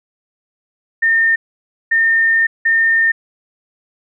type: tone bursts at uneven times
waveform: sine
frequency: 1817 Hz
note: A#6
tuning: 45 cents flat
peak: -10 dBFS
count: 3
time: 1.02-1.36 / 1.91-2.47 / 2.65-3.12 s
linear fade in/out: 10 ms
effects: none